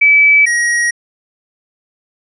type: tone pair in turn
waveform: sine / square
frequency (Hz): 2300 / 1894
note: D7 / A#6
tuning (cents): -37 / +27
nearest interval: minor third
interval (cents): 336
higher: first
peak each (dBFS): -5 / -12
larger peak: first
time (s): 0.01-0.46 / 0.46-0.91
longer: neither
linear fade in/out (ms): 10
effects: resampled to 24000 Hz